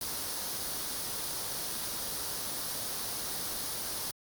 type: noise with comb filter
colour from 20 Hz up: white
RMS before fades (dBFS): -36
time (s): 0.01-4.11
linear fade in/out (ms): 2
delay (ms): 0.2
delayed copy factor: +0.5
effects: Opus 48 kbps